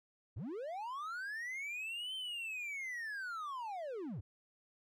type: linear two-way sweep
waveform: triangle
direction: up then down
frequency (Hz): 75.3 to 3121 to 75.3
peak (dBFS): -38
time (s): 0.36-4.21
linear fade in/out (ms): 10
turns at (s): 2.15
effects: none